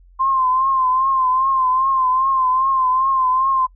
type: tone with vibrato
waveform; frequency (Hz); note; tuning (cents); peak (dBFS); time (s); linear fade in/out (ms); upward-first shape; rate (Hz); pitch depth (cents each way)
sine; 1046.5; C6; 0; -14; 0.19-3.67; 20; triangle; 2.5; 64
effects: noise-tail reverb RT60 0.1 s tail -24 dB re dry + added 44 Hz sine -45 dBFS peak until 3.75 s